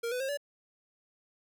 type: tone with pitch steps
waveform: square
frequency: 466.2 / 499.7 / 535.5 / 574 Hz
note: A#4 / B4 / C5 / D5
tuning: 0 / +20 / +40 / -40 cents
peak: -32 dBFS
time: 0.03-0.374 s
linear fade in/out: 10 ms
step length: 86 ms
effects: none